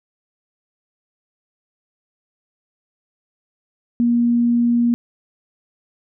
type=tone; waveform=sine; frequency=237.6 Hz; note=A#3; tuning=33 cents sharp; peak=-13 dBFS; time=4-4.94 s; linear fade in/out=0 ms; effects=none